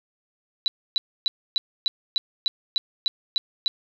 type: tone bursts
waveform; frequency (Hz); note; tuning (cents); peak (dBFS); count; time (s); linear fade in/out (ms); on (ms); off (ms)
sine; 3951; B7; 0; -18; 11; 0.66-3.68; 0; 20; 280
effects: none